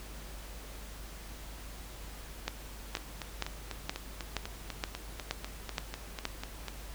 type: two click trains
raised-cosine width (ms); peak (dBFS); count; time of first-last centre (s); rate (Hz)
0.2; -20 / -14; 16 / 9; 2.97-6.683 / 2.48-6.254; 4.04 / 2.12
effects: added 50 Hz sine -45 dBFS peak until 6.94 s + pink hiss -49 dBFS RMS until 6.94 s